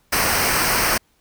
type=noise with comb filter; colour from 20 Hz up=pink; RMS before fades=-19 dBFS; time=0.12-0.98 s; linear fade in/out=10 ms; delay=0.28 ms; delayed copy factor=-0.65; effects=pink hiss -62 dBFS RMS until 1.2 s